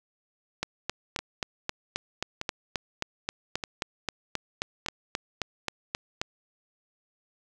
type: two click trains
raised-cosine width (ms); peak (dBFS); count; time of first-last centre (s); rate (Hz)
0.2; -15 / -11; 4 / 22; 1.19-4.862 / 0.63-6.215; 0.817 / 3.76
effects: none